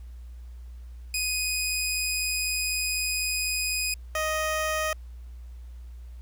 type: tone pair in turn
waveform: 15% pulse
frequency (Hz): 2496 / 624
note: D#7 / D#5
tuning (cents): +5 / +5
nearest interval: 2 octaves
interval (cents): 2400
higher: first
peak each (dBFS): -19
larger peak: neither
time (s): 1.14-3.94 / 4.15-4.93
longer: first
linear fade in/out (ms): 2
effects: added 60 Hz sine -39 dBFS peak until 6.21 s + pink hiss -64 dBFS RMS until 6.21 s